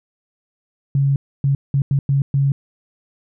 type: tone bursts at uneven times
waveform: sine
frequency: 138.59 Hz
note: C#3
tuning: in tune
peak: -13 dBFS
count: 6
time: 0.95-1.16 / 1.44-1.55 / 1.74-1.82 / 1.91-1.99 / 2.09-2.22 / 2.34-2.52 s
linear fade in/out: 2 ms
effects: none